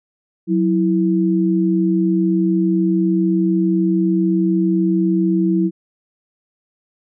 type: tone pair together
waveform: sine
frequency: 184.5 / 328.5 Hz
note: F#3 / E4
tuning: -5 / -6 cents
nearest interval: minor seventh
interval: 999 cents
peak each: -16 dBFS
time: 0.47-5.71 s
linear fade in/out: 50 ms
effects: none